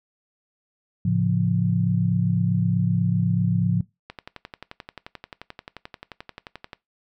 sine chord, A augmented, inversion none, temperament equal with one note detuned, 110 / 137.95 / 174.61 Hz, A2 / C#3 / E#3, 0 / -8 / 0 cents, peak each -23 / -25 / -21 dBFS, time 1.05-3.81 s, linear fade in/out 5 ms
click train, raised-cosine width 0.3 ms, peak -20 dBFS, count 31, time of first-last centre 4.1-6.732 s, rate 11.4 Hz
effects noise-tail reverb RT60 0.2 s tail -21 dB re dry

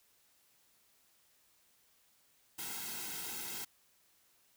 white noise with comb filter, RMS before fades -42 dBFS, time 2.58-3.65 s, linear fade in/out 10 ms, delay 1.7 ms, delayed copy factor -0.8, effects white hiss -70 dBFS RMS until 4.56 s

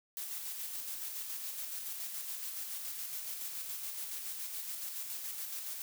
blue noise with tremolo, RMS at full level -40 dBFS, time 0.17-5.82 s, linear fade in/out 0 ms, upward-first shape square, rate 7.1 Hz, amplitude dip 30%, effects none

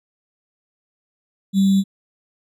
sine tone with sample-and-hold, 194.7 Hz, G3, 12 cents flat, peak -12 dBFS, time 1.53-1.84 s, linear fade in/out 50 ms, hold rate 3675 Hz, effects resampled to 32000 Hz

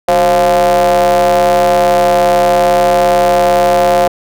square ring-modulated tone, 83.1 Hz, E2, 15 cents sharp, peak -5 dBFS, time 0.08-4.08 s, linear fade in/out 5 ms, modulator 616 Hz, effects none

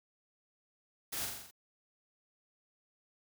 white noise with echo, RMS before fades -39 dBFS, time 1.12-1.26 s, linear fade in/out 10 ms, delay 42 ms, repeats 6, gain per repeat -3 dB, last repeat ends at 1.512 s, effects none

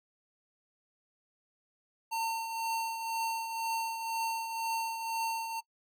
square tone with tremolo, 907 Hz, A#5, 48 cents flat, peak -30 dBFS, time 2.11-5.61 s, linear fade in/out 20 ms, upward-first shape triangle, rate 2 Hz, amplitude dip 55%, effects noise-tail reverb RT60 0.1 s tail -21 dB re dry

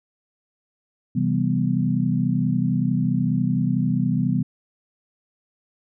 sine chord, C major seventh, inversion none, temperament equal with one note detuned, 130.81 / 164.81 / 195.32 / 246.9 Hz, C3 / E3 / G3 / B3, 0 / 0 / -6 / 0 cents, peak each -24 dBFS, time 1.15-4.43 s, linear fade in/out 10 ms, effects none

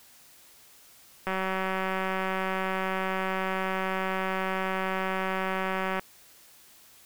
click train, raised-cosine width 0.5 ms, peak -15 dBFS, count 894, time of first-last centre 1.27-5.995 s, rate 189 Hz, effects white hiss -55 dBFS RMS until 7.05 s

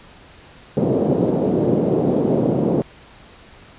white band-pass noise, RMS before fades -18 dBFS, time 0.77-2.82 s, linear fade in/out 0 ms, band 130 to 490 Hz, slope 24 dB/octave, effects pink hiss -45 dBFS RMS until 3.78 s + resampled to 8000 Hz

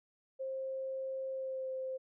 sine tone with pitch glide, 530 to 522.7 Hz, C5 to C5, +22 to -2 cents, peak -36 dBFS, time 0.39-1.98 s, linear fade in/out 20 ms, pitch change -24 cents, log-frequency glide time 1.31-1.7 s, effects none

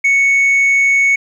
sine tone, 2217 Hz, C#7, in tune, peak -6 dBFS, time 0.04-1.16 s, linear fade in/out 10 ms, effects tanh soft clip ceiling -8 dBFS + 8-bit

